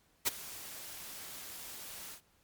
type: noise with ADSR envelope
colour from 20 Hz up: white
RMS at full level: -27 dBFS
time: 0.25-2.21 s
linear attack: 25 ms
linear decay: 18 ms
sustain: -19 dB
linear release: 96 ms
effects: pink hiss -70 dBFS RMS until 2.43 s + MP3 96 kbps